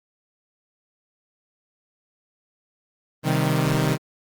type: chord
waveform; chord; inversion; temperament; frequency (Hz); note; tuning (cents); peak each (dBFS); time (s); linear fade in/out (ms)
sawtooth; C minor; none; equal; 130.81 / 155.56 / 196; C3 / Eb3 / G3; 0 / 0 / 0; -19 / -18 / -23; 3.23-3.98; 50
effects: Opus 24 kbps